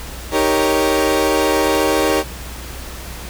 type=chord; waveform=30% pulse; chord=Eb dominant seventh; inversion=none; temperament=equal; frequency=311.1 / 392 / 466.2 / 554.4 Hz; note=Eb4 / G4 / Bb4 / Db5; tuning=0 / 0 / 0 / 0 cents; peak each=-17 dBFS; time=0.31-2.24 s; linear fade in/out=50 ms; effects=added 60 Hz sine -32 dBFS peak until 3.29 s + pink hiss -33 dBFS RMS until 3.29 s